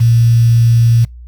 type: tone with quantisation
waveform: sine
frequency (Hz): 116.54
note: A#2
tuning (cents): 0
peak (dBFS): -6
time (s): 0-1.05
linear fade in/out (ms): 10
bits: 5
effects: noise-tail reverb RT60 0.2 s tail -25 dB re dry + added 60 Hz sine -30 dBFS peak until 1.27 s